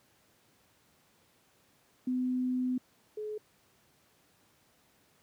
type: tone pair in turn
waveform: sine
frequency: 253.1 / 425.7 Hz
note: B3 / G#4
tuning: +43 / +43 cents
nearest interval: major sixth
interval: 900 cents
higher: second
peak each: -28 / -35 dBFS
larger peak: first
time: 2.07-2.78 / 3.17-3.38 s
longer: first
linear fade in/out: 5 ms
effects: pink hiss -67 dBFS RMS until 5.22 s + high-pass 100 Hz 12 dB/octave